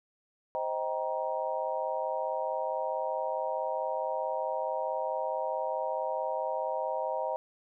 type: chord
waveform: sine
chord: C minor seventh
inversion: none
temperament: just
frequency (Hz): 523.3 / 627.9 / 784.9 / 941.9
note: C5 / Eb5 / G5 / Bb5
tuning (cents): 0 / +16 / +2 / +18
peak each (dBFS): -35 / -34 / -37 / -35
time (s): 0.55-7.36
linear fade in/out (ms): 0
effects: none